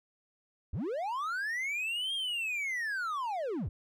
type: linear two-way sweep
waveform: triangle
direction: up then down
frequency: 52.7 to 3259 to 52.7 Hz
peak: -30 dBFS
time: 0.73-3.69 s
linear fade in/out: 5 ms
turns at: 2.14 s
effects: none